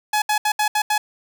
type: tone bursts at uneven times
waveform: sawtooth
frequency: 846 Hz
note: G#5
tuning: 32 cents sharp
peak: -13 dBFS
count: 6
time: 0.13-0.22 / 0.29-0.38 / 0.45-0.52 / 0.59-0.68 / 0.75-0.82 / 0.9-0.98 s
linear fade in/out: 5 ms
effects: none